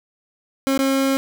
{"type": "tone with dropouts", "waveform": "30% pulse", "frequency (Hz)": 270.1, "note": "C#4", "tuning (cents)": -45, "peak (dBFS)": -14, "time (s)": [0.67, 1.17], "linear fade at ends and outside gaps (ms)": 0, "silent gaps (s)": [0.777, 0.79], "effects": []}